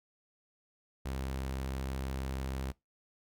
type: tone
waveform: sawtooth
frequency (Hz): 66.3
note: C2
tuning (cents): +23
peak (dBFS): -31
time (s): 1.05-2.72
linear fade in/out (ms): 10
effects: noise-tail reverb RT60 0.2 s tail -23 dB re dry